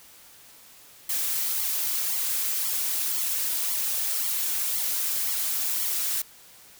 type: noise with flanger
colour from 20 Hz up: blue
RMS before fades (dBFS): -27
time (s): 1.09-6.22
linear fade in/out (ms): 5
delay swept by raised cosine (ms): 0.91 to 5.91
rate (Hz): 1.9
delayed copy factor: +0.75
effects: white hiss -51 dBFS RMS until 6.79 s